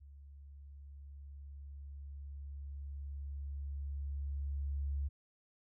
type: tone with level ramp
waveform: sine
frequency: 70.3 Hz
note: C#2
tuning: 25 cents sharp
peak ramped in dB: -52 to -33 dBFS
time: 0-5.09 s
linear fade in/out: 20 ms
effects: none